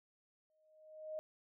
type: tone with exponential growth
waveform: sine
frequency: 622.3 Hz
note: D#5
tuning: in tune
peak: -38 dBFS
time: 0.5-1.19 s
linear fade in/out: 0 ms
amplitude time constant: 150 ms
effects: none